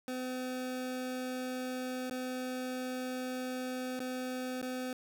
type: tone with dropouts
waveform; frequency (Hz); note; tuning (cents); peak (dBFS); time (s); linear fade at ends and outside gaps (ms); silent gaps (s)
25% pulse; 254.6; C4; -47; -32; 0.08-4.93; 1; 2.098-2.11 / 3.993-4.002 / 4.616-4.626
effects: none